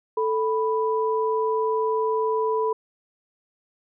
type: tone pair together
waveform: sine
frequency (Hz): 440 / 987.8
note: A4 / B5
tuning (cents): 0 / 0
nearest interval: octave + major second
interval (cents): 1400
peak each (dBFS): -22 / -25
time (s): 0.17-2.73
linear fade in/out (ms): 5
effects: none